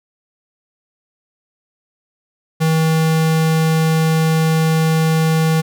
square tone, 160 Hz, D#3, 49 cents sharp, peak -13 dBFS, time 2.6-5.62 s, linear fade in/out 20 ms, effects none

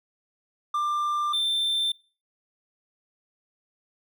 triangle tone pair in turn, 1189 / 3563 Hz, D6 / A7, +21 / +21 cents, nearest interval octave + perfect fifth, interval 1900 cents, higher second, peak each -21 dBFS, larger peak neither, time 0.74-1.33 / 1.33-1.92 s, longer neither, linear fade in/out 5 ms, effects noise-tail reverb RT60 0.4 s tail -25 dB re dry

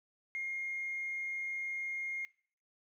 triangle tone with tanh clipping, 2133 Hz, C7, 33 cents sharp, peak -35 dBFS, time 0.35-2.25 s, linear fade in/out 0 ms, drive 4 dB, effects noise-tail reverb RT60 0.6 s tail -23 dB re dry

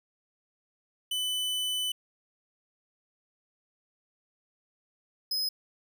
45% pulse tone pair in turn, 3000 / 5073 Hz, F#7 / D#8, +23 / +33 cents, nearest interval major sixth, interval 910 cents, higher second, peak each -28 dBFS, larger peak neither, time 1.11-1.92 / 5.31-5.49 s, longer first, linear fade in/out 5 ms, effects none

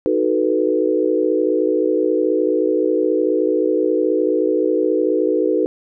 sine chord, B dominant seventh, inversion first, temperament equal, 311.1 / 370 / 440 / 493.9 Hz, D#4 / F#4 / A4 / B4, 0 / 0 / 0 / 0 cents, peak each -20 dBFS, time 0.06-5.66 s, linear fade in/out 0 ms, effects none

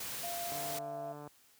white noise, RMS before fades -41 dBFS, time 0-0.79 s, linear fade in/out 5 ms
sine tone with pitch glide, 692 to 678.5 Hz, F5 to E5, -16 to +50 cents, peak -39 dBFS, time 0.23-1.13 s, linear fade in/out 10 ms, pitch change -34 cents, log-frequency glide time 0.55-0.94 s
click train, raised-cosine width 1 ms, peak -34 dBFS, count 112, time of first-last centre 0.52-1.275 s, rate 147 Hz
effects white hiss -65 dBFS RMS until 1.59 s + high-pass 60 Hz 12 dB/octave

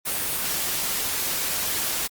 white noise with amplitude modulation, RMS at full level -25 dBFS, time 0.05-2.08 s, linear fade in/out 20 ms, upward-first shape sine, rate 273 Hz, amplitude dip 25%, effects Opus 32 kbps

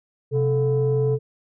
sine tone pair together, 130 / 436.9 Hz, C3 / A4, -11 / -12 cents, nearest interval octave + major sixth, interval 2099 cents, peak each -19 dBFS, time 0.31-1.19 s, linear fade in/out 50 ms, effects tanh soft clip ceiling -13 dBFS

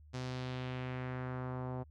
sawtooth tone with low-pass filter sweep, 127.4 Hz, C3, 46 cents flat, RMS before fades -40 dBFS, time 0.13-1.84 s, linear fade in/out 20 ms, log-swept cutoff 5900 to 810 Hz, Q 1.6, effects added 75 Hz sine -55 dBFS peak until 1.9 s

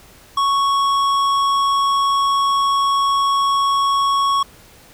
sine tone with tanh clipping, 1108.7 Hz, C#6, in tune, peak -16 dBFS, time 0.37-4.43 s, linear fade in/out 5 ms, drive 13 dB, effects pink hiss -46 dBFS RMS until 4.93 s

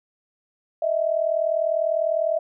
sine tone pair together, 622.3 / 662.3 Hz, D#5 / E5, 0 / +8 cents, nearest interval minor second, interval 108 cents, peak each -23 / -22 dBFS, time 0.82-2.39 s, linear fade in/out 5 ms, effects none

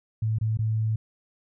sine tone with dropouts, 110 Hz, A2, in tune, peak -22 dBFS, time 0.22-0.96 s, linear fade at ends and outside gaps 5 ms, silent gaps 0.386-0.411 / 0.573-0.589 s, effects none

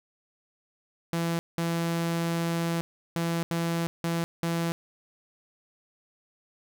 sawtooth tone bursts at uneven times, 167.8 Hz, E3, 31 cents sharp, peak -22 dBFS, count 6, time 1.13-1.39 / 1.58-2.81 / 3.16-3.43 / 3.51-3.87 / 4.04-4.24 / 4.43-4.72 s, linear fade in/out 0 ms, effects none

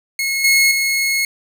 sawtooth tone with level steps, 2173 Hz, C#7, 35 cents flat, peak -14 / -7 / -12 dBFS, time 0.19-1.25 s, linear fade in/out 2 ms, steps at 0.44 / 0.71 s, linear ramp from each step 5 ms, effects none

